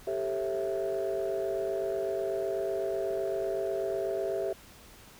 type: chord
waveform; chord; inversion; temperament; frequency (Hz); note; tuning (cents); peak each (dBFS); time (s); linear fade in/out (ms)
sine; A dominant seventh; third; equal with one note detuned; 392 / 440 / 540.5 / 659.3; G4 / A4 / C#5 / E5; 0 / 0 / -44 / 0; -31 / -36 / -36 / -32; 0.07-4.53; 5
effects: tanh soft clip ceiling -23 dBFS + pink hiss -53 dBFS RMS until 5.19 s